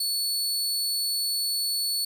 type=tone; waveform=sawtooth; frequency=4430 Hz; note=C#8; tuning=2 cents flat; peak=-22 dBFS; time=0-2.05 s; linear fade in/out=5 ms; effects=none